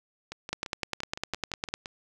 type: two click trains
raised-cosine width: 0.2 ms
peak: -12 / -20 dBFS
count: 13 / 10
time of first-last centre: 0.53-1.74 / 0.32-1.858 s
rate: 9.92 / 5.85 Hz
effects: none